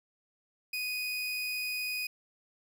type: tone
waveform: 30% pulse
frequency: 2489 Hz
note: D#7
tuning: in tune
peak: -30 dBFS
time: 0.73-2.07 s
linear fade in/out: 5 ms
effects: none